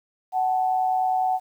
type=tone pair together; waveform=sine; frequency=746 / 875.9 Hz; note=F#5 / A5; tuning=+14 / -8 cents; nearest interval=minor third; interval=278 cents; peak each=-20 / -29 dBFS; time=0.32-1.4 s; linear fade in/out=50 ms; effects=9-bit